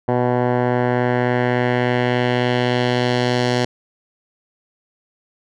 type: tone with low-pass filter sweep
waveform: 10% pulse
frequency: 123.47 Hz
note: B2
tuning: in tune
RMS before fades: -18 dBFS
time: 0.08-3.65 s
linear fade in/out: 5 ms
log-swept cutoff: 1000 to 5200 Hz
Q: 1.4
effects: none